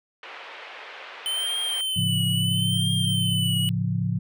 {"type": "band-pass noise", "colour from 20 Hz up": "white", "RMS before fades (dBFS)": -41, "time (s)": [0.23, 1.81], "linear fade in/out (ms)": 2, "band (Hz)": [440, 2900], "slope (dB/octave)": 24}
{"type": "tone with vibrato", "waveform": "square", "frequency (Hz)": 3058, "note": "G7", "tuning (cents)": -44, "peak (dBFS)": -25, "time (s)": [1.26, 3.69], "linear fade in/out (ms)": 0, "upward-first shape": "triangle", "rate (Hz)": 0.75, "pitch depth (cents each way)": 87}
{"type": "chord", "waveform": "sine", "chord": "A augmented", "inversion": "none", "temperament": "equal", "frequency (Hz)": [110, 138.59, 174.61], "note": ["A2", "C#3", "E#3"], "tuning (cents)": [0, 0, 0], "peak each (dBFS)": [-26, -28, -26], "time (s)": [1.96, 4.19], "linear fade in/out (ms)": 10}
{"effects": []}